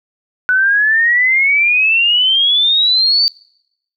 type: exponential sweep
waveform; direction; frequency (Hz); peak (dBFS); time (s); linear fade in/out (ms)
sine; up; 1480 to 4627; -9; 0.49-3.28; 0
effects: noise-tail reverb RT60 0.8 s tail -26 dB re dry